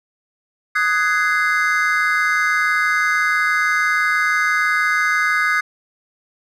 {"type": "chord", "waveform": "triangle", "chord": "Ab dominant seventh", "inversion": "second", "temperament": "just", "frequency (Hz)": [1245.9, 1495.1, 1661.2, 2077], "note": ["Eb6", "Gb6", "Ab6", "C7"], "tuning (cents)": [2, 18, 0, -13], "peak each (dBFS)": -19, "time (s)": [0.75, 5.61], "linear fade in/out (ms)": 10, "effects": []}